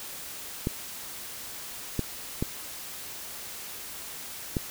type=clicks; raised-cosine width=3 ms; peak=-13 dBFS; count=4; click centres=0.671 / 1.993 / 2.425 / 4.568 s; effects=white hiss -40 dBFS RMS until 4.7 s